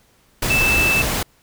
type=tone in noise; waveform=sine; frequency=2637 Hz; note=E7; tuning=in tune; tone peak=-15 dBFS; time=0.5-1.02 s; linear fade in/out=5 ms; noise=pink; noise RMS=-21 dBFS; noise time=0.42-1.23 s; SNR=+3 dB; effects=pink hiss -57 dBFS RMS until 1.42 s

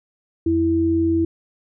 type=tone pair together; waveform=sine; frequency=87.31 / 329.3 Hz; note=F2 / E4; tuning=0 / -2 cents; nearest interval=octave + major seventh; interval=2298 cents; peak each=-24 / -16 dBFS; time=0.46-1.25 s; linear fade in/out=5 ms; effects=none

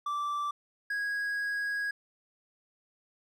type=tone pair in turn; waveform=triangle; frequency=1168 / 1651.8 Hz; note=D6 / G#6; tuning=-10 / -10 cents; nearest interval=tritone; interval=600 cents; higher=second; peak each=-28 dBFS; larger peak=neither; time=0.06-0.51 / 0.9-1.91 s; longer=second; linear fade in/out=5 ms; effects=none

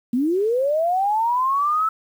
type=linear sweep; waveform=sine; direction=up; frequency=230 to 1318.5 Hz; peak=-17 dBFS; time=0.13-1.89 s; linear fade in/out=5 ms; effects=8-bit

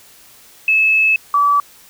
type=tone pair in turn; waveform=sine; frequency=2600 / 1150.8 Hz; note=E7 / D6; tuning=-24 / -36 cents; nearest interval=octave + major second; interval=1412 cents; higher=first; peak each=-10 dBFS; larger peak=neither; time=0.68-1.16 / 1.34-1.6 s; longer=first; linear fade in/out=2 ms; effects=white hiss -45 dBFS RMS until 1.89 s

